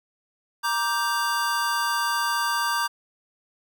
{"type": "chord", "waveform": "square", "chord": "G minor", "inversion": "first", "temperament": "just", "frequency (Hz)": [940.8, 1176, 1568], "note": ["Bb5", "D6", "G6"], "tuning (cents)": [16, 2, 0], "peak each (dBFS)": -28, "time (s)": [0.63, 2.88], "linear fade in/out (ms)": 20, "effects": []}